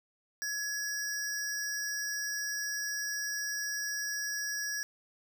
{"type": "tone pair together", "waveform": "square", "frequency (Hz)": [1684, 5664], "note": ["G#6", "F8"], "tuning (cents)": [24, 23], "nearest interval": "octave + major sixth", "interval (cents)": 2099, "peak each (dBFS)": [-36, -37], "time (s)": [0.42, 4.83], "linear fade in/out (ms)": 0, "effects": []}